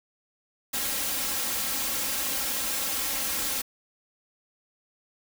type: noise with comb filter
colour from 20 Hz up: white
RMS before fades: -29 dBFS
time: 0.73-3.62 s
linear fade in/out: 10 ms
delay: 3.7 ms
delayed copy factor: +0.7
effects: none